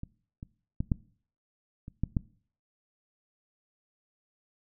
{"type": "clicks", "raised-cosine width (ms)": 5, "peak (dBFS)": [-25, -28, -17, -13, -29, -15, -14], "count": 7, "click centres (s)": [0.034, 0.429, 0.805, 0.918, 1.881, 2.036, 2.168], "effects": ["noise-tail reverb RT60 0.5 s tail -21 dB re dry"]}